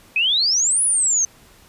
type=exponential two-way sweep; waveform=sine; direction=up then down; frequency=2471 to 10270 to 6200 Hz; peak=-15 dBFS; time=0.16-1.25 s; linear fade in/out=2 ms; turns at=0.83 s; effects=pink hiss -50 dBFS RMS until 1.68 s + resampled to 32000 Hz